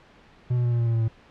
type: tone with pitch steps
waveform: triangle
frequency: 123.47 / 121.84 / 120.23 / 118.65 / 117.08 / 115.53 / 114.01 / 112.51 Hz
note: B2 / B2 / B2 / A#2 / A#2 / A#2 / A#2 / A2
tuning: 0 / -23 / -46 / +31 / +8 / -15 / -38 / +39 cents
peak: -18 dBFS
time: 0.5-1.084 s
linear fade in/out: 10 ms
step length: 73 ms
effects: pink hiss -53 dBFS RMS until 1.3 s + low-pass 3000 Hz 12 dB/octave